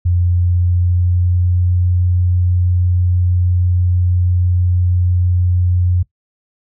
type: tone with pitch glide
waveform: sine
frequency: 88.1 to 89.38 Hz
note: F2 to F2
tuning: +16 to +41 cents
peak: -11 dBFS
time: 0.05-6.03 s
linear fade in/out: 10 ms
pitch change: +25 cents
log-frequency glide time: 0.17-1.78 s
effects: noise-tail reverb RT60 0.1 s tail -18 dB re dry